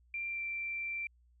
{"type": "tone with pitch glide", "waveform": "sine", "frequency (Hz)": [2369, 2351], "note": ["D7", "D7"], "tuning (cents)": [14, 1], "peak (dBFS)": -35, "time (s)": [0.14, 1.07], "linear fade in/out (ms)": 2, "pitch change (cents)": -13, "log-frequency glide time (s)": [0.27, 0.41], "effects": ["added 60 Hz sine -63 dBFS peak until 1.4 s"]}